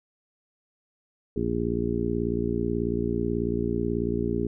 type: harmonic tone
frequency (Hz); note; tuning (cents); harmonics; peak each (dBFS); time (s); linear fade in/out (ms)
58.27; A#1; 0; 1 / 2 / 3 / 4 / 5 / 6 / 7; -34 / -33 / -33 / -30 / -34 / -31 / -30; 1.36-4.47; 5
effects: none